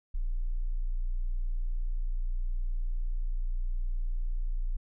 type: tone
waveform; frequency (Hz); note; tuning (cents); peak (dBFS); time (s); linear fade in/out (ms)
sine; 29.6; A#0; +27; -27; 0.14-4.77; 10
effects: none